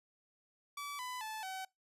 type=tone with pitch steps; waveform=sawtooth; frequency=1150 / 1001.1 / 871.5 / 758.7 Hz; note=D6 / B5 / A5 / F#5; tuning=-37 / +23 / -17 / +43 cents; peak=-37 dBFS; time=0.77-1.65 s; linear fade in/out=5 ms; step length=220 ms; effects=noise-tail reverb RT60 0.2 s tail -24 dB re dry + resampled to 32000 Hz